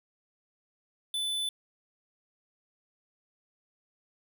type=tone; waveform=square; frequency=3500 Hz; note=A7; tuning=10 cents flat; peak=-30 dBFS; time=1.14-1.49 s; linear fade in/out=2 ms; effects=none